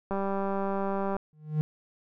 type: click train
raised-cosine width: 1 ms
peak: -18 dBFS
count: 208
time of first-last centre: 0.11-1.166 s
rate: 196 Hz
type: tone with exponential growth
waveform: triangle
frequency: 153.1 Hz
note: D#3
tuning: 28 cents flat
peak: -18 dBFS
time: 1.33-1.61 s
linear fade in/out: 0 ms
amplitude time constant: 60 ms
effects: none